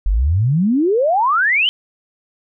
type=exponential sweep; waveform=sine; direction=up; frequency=42.55 to 3136 Hz; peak=-12 dBFS; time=0.06-1.69 s; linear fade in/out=0 ms; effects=none